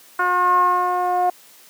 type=tone with low-pass filter sweep; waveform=10% pulse; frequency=359.5 Hz; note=F#4; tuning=50 cents flat; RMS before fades=-18 dBFS; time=0.19-1.3 s; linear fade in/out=5 ms; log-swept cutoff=1300 to 770 Hz; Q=6.7; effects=white hiss -48 dBFS RMS until 1.69 s + high-pass 200 Hz 12 dB/octave